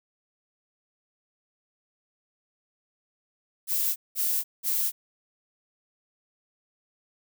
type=noise bursts; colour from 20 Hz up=violet; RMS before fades=-26 dBFS; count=3; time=3.67-4.92 s; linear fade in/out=50 ms; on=290 ms; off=190 ms; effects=none